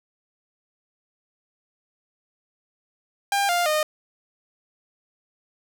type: tone with pitch steps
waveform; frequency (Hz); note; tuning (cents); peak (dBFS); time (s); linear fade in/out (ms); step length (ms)
sawtooth; 800 / 700.5 / 613.3; G5 / F5 / D#5; +35 / +5 / -25; -16; 3.32-3.83; 2; 170
effects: none